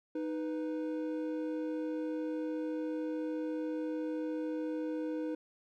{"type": "tone pair together", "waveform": "triangle", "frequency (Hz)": [311.1, 493.9], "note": ["D#4", "B4"], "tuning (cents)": [0, 0], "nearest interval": "minor sixth", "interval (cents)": 800, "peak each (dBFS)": [-33, -37], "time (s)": [0.15, 5.35], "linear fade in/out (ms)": 5, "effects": []}